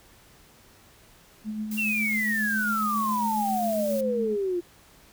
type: tone with tremolo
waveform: sine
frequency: 214.7 Hz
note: A3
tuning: 42 cents flat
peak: -27 dBFS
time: 1.44-4.37 s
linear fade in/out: 50 ms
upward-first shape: sine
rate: 7.3 Hz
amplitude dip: 40%
type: noise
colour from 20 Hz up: blue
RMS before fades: -39 dBFS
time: 1.71-4.01 s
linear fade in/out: 5 ms
type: exponential sweep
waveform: sine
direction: down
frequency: 2786 to 342 Hz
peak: -24 dBFS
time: 1.77-4.61 s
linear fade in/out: 20 ms
effects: pink hiss -55 dBFS RMS until 5.12 s